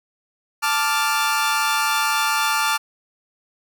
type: chord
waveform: sawtooth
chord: D minor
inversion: second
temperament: equal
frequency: 880 / 1174.7 / 1396.9 Hz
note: A5 / D6 / F6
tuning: 0 / 0 / 0 cents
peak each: -19 dBFS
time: 0.62-2.78 s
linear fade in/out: 20 ms
effects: none